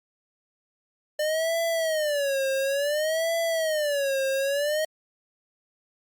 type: tone with vibrato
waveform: square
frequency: 598 Hz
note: D5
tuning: 31 cents sharp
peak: -24 dBFS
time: 1.19-4.85 s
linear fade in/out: 5 ms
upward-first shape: sine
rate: 0.57 Hz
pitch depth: 190 cents each way
effects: Opus 48 kbps

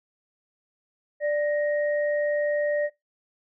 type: tone pair together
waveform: sine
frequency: 589.3 / 1872 Hz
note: D5 / A#6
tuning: +6 / +7 cents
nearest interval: octave + minor sixth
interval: 2001 cents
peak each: -22 / -33 dBFS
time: 1.2-2.9 s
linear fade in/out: 50 ms
effects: noise-tail reverb RT60 0.2 s tail -22 dB re dry

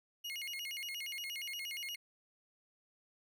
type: tone with vibrato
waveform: 35% pulse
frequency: 2489 Hz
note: D#7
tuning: in tune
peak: -38 dBFS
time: 0.24-1.96 s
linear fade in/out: 10 ms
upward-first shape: square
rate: 8.5 Hz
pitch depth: 250 cents each way
effects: none

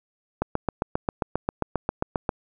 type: click train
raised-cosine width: 1 ms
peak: -9 dBFS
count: 15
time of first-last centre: 0.42-2.292 s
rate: 7.48 Hz
effects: none

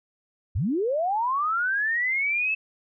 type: linear sweep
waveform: sine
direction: up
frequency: 65.41 to 2637 Hz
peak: -22 dBFS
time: 0.55-2.55 s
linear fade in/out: 10 ms
effects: none

